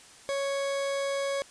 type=tone; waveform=40% pulse; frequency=554.4 Hz; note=C#5; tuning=in tune; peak=-27 dBFS; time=0.29-1.42 s; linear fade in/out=0 ms; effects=white hiss -52 dBFS RMS until 1.5 s + resampled to 22050 Hz